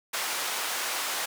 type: band-pass noise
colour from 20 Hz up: pink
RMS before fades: -31 dBFS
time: 0.13-1.26 s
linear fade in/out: 10 ms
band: 810 to 16000 Hz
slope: 12 dB/octave
effects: none